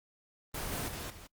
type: noise with level steps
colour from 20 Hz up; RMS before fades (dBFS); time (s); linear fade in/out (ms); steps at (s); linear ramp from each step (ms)
pink; -37 / -35 / -41 / -51; 0.54-1.27; 5; 0.72 / 0.88 / 1.1; 2
effects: noise-tail reverb RT60 0.1 s tail -26 dB re dry + Opus 24 kbps